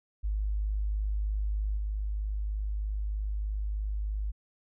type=tone with level steps; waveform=sine; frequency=51.6 Hz; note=G#1; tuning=10 cents flat; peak=-27 / -29 dBFS; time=0.23-4.32 s; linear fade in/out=20 ms; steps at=1.77 s; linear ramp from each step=2 ms; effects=none

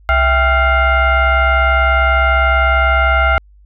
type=tone with frequency modulation; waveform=sine; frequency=659.3 Hz; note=E5; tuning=in tune; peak=-9 dBFS; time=0.09-3.38 s; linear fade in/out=0 ms; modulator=724 Hz; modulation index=1.8; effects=added 50 Hz sine -42 dBFS peak until 3.65 s

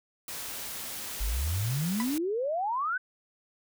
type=noise; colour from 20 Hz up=white; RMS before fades=-38 dBFS; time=0.28-2.18 s; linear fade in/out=2 ms
type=exponential sweep; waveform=sine; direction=up; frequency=45.61 to 1560 Hz; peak=-27 dBFS; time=1.2-2.98 s; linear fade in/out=10 ms
type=tone with exponential decay; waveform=30% pulse; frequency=993 Hz; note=B5; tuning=9 cents sharp; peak=-25 dBFS; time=2-2.08 s; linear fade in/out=1 ms; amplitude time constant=16 ms
effects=none

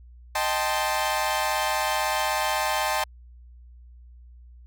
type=chord; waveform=sawtooth; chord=A half-diminished seventh; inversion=second; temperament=equal; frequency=622.3 / 784 / 880 / 1046.5 Hz; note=Eb5 / G5 / A5 / C6; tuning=0 / 0 / 0 / 0 cents; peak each=-26 / -25 / -24 / -26 dBFS; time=0.35-3.04 s; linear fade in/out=5 ms; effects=added 60 Hz sine -45 dBFS peak until 4.66 s

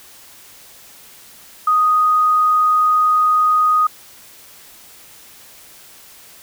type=tone; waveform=sine; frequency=1244.5 Hz; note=D#6; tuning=in tune; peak=-11 dBFS; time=1.67-3.87 s; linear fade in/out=5 ms; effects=white hiss -43 dBFS RMS until 6.42 s

